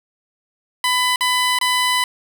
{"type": "tone with dropouts", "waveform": "15% pulse", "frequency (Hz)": 1000, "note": "B5", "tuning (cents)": 21, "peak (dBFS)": -9, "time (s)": [0.84, 2.04], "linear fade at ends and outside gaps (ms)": 2, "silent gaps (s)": [[1.16, 1.208], [1.588, 1.612]], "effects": []}